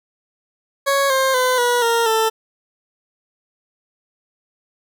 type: tone with pitch steps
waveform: 20% pulse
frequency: 554.4 / 530.3 / 507.2 / 485.1 / 464 / 443.9 Hz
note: C#5 / C5 / B4 / B4 / A#4 / A4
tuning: 0 / +23 / +46 / -31 / -8 / +15 cents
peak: -10 dBFS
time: 0.86-2.3 s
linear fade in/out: 20 ms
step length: 240 ms
effects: none